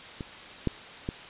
clicks, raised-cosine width 3 ms, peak -22 / -12 / -17 dBFS, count 3, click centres 0.208 / 0.673 / 1.089 s, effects white hiss -44 dBFS RMS until 1.29 s + resampled to 8000 Hz

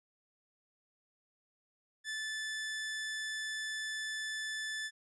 sawtooth tone, 1748 Hz, A6, 12 cents flat, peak -33 dBFS, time 2.04-4.91 s, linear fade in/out 50 ms, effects resampled to 22050 Hz

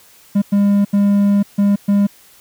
triangle tone bursts at uneven times, 201.8 Hz, G#3, 49 cents flat, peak -8 dBFS, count 5, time 0.35-0.42 / 0.52-0.85 / 0.93-1.43 / 1.58-1.76 / 1.88-2.07 s, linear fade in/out 10 ms, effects white hiss -47 dBFS RMS until 2.4 s

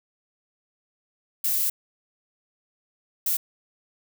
violet noise bursts at uneven times, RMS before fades -24 dBFS, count 2, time 1.44-1.7 / 3.26-3.37 s, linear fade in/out 5 ms, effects none

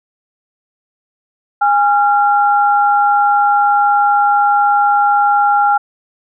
sine tone pair together, 819.4 / 1378 Hz, G#5 / F6, -24 / -24 cents, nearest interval major sixth, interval 900 cents, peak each -10 / -14 dBFS, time 1.61-5.78 s, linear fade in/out 10 ms, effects none

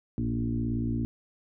sine tone with frequency modulation, 175.6 Hz, F3, 10 cents sharp, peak -26 dBFS, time 0.18-1.05 s, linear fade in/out 0 ms, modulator 57.5 Hz, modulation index 2.2, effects none

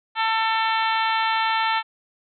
harmonic tone with a mistuned harmonic, 446.3 Hz, A4, 25 cents sharp, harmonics 2 / 3 / 4 / 5 / 6 / 7 / 8 / 9, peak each -22 / -26 / -28 / -30 / -32 / -33 / -34 / -35 dBFS, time 0.15-1.83 s, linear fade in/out 50 ms, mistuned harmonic 8, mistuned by -18 cents, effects none

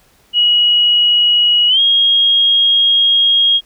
sine tone with pitch glide, 2908 to 3264 Hz, F#7 to G#7, -31 to -31 cents, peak -8 dBFS, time 0.33-3.61 s, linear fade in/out 50 ms, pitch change +200 cents, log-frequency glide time 1.68-1.8 s, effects pink hiss -52 dBFS RMS until 3.65 s

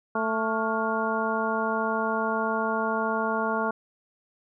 harmonic tone with a mistuned harmonic, 221.6 Hz, A3, 13 cents sharp, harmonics 1 / 2 / 3 / 4 / 5 / 6, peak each -31 / -31 / -31 / -31 / -31 / -31 dBFS, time 0.15-3.71 s, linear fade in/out 5 ms, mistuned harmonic 6, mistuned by +100 cents, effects none

